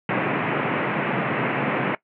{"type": "band-pass noise", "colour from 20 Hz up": "pink", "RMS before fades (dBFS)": -24, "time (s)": [0.09, 1.95], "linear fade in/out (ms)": 2, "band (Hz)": [130, 2600], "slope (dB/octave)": 48, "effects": ["noise-tail reverb RT60 0.1 s tail -19 dB re dry"]}